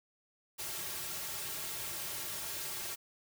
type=noise with comb filter; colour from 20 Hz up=white; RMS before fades=-40 dBFS; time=0.58-2.96 s; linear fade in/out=20 ms; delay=4 ms; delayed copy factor=-0.95; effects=none